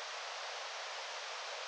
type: band-pass noise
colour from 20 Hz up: pink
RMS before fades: -44 dBFS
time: 0-1.67 s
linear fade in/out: 0 ms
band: 510 to 6200 Hz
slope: 48 dB/octave
effects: none